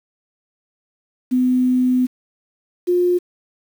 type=tone pair in turn; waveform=sine; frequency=252.8 / 355.9 Hz; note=B3 / F4; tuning=+41 / +33 cents; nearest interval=tritone; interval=592 cents; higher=second; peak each=-13 dBFS; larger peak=neither; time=1.31-2.07 / 2.87-3.19 s; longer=first; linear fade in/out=20 ms; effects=7-bit